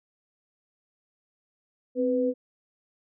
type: tone pair together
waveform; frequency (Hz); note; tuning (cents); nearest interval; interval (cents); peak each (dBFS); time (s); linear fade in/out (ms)
sine; 259.3 / 497.2; C4 / B4; -15 / +12; major seventh; 1127; -26 / -24; 1.95-2.34; 50
effects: none